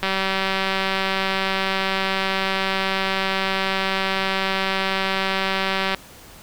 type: click train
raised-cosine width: 0.3 ms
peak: -6 dBFS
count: 1137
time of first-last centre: 0.03-5.947 s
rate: 192 Hz
effects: pink hiss -44 dBFS RMS until 6.42 s